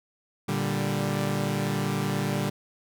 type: chord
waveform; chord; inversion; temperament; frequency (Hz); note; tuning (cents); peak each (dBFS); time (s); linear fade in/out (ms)
sawtooth; G minor; first; equal; 116.54 / 146.83 / 196; Bb2 / D3 / G3; 0 / 0 / 0; -28 / -25 / -25; 0.48-2.5; 10
effects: none